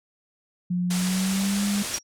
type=tone with pitch glide; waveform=sine; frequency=178.3 to 202.5 Hz; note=F3 to G#3; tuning=+36 to -43 cents; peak=-22 dBFS; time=0.7-1.83 s; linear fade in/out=10 ms; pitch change=+221 cents; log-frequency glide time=0.9-1.63 s
type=low-pass noise; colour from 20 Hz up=white; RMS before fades=-32 dBFS; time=0.9-1.99 s; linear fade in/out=10 ms; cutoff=9900 Hz; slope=24 dB/octave
type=tone with exponential decay; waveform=sine; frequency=5660 Hz; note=F8; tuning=22 cents sharp; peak=-21 dBFS; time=1.94-2.03 s; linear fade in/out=2 ms; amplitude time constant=18 ms
effects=none